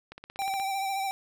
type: click train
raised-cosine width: 0.3 ms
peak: -26 dBFS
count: 9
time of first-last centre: 0.12-0.599 s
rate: 16.7 Hz
type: tone with vibrato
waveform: square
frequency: 780 Hz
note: G5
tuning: 9 cents flat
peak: -29 dBFS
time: 0.39-1.11 s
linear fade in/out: 0 ms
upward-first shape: sine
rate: 14 Hz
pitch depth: 31 cents each way
effects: none